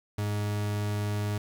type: tone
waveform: 40% pulse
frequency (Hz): 103.83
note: G#2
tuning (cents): 0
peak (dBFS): -27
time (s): 0.18-1.38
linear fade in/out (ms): 5
effects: 9-bit